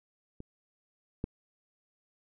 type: clicks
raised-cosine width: 3 ms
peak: -30 / -19 dBFS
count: 2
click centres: 0.404 / 1.241 s
effects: none